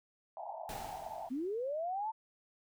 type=band-pass noise; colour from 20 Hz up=pink; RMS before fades=-44 dBFS; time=0.37-1.29 s; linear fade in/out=2 ms; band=640 to 910 Hz; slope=96 dB/octave
type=noise with exponential decay; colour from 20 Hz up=pink; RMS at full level=-44 dBFS; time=0.69-1.84 s; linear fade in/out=1 ms; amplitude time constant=250 ms
type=linear sweep; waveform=sine; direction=up; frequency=237.3 to 906 Hz; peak=-34 dBFS; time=1.3-2.12 s; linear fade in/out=20 ms
effects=none